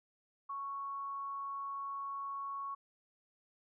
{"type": "tone with amplitude modulation", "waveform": "sine", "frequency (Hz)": 1108.7, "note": "C#6", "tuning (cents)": 0, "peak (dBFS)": -37, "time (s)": [0.49, 2.75], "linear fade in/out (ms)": 10, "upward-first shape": "sine", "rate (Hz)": 243, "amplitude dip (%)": 25, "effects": []}